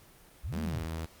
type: linear two-way sweep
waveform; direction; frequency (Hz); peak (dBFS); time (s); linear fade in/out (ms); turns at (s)
sine; up then down; 38.72 to 243 to 46.11; -33; 0.43-0.86; 20; 0.61
type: tone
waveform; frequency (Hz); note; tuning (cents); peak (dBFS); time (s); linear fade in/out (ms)
sawtooth; 81; E2; -30; -30; 0.52-1.06; 10
effects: pink hiss -57 dBFS RMS until 1.2 s + Opus 24 kbps